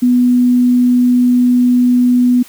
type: tone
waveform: sine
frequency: 246.9 Hz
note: B3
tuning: in tune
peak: -7 dBFS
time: 0.02-2.43 s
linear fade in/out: 10 ms
effects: white hiss -40 dBFS RMS until 2.48 s